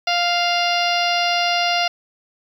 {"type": "harmonic tone", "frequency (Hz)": 698.5, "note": "F5", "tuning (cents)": 0, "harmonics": [1, 2, 3, 4, 5, 6, 7, 8], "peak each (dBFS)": [-20, -26, -26, -23, -30, -29, -26, -32], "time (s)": [0.07, 1.88], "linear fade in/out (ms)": 5, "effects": ["8-bit"]}